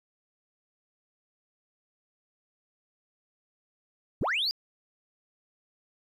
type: linear sweep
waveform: sine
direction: up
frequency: 32.17 to 4978 Hz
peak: -24 dBFS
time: 4.21-4.51 s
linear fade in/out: 0 ms
effects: tanh soft clip ceiling -23 dBFS + 11-bit